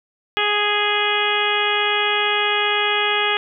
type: harmonic tone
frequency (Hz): 415.3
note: G#4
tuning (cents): 0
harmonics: 1 / 2 / 3 / 4 / 5 / 6 / 7 / 8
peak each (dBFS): -25 / -25 / -25 / -25 / -25 / -25 / -25 / -25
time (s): 0.37-3.37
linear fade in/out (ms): 0
effects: none